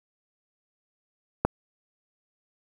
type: click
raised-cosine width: 1 ms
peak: -6 dBFS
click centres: 1.45 s
effects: 7-bit